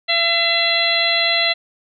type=harmonic tone; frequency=676 Hz; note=E5; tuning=43 cents sharp; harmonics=1 / 2 / 3 / 4 / 5 / 6; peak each=-23 / -30 / -20 / -23 / -22 / -19 dBFS; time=0.08-1.54 s; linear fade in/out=20 ms; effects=none